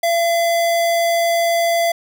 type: tone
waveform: square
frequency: 678 Hz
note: E5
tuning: 49 cents sharp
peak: -15 dBFS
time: 0.03-1.92 s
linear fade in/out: 5 ms
effects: none